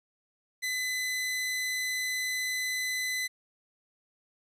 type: tone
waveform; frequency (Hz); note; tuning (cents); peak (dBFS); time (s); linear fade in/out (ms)
sawtooth; 2013; B6; +33; -26; 0.62-3.28; 20
effects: resampled to 32000 Hz + 11-bit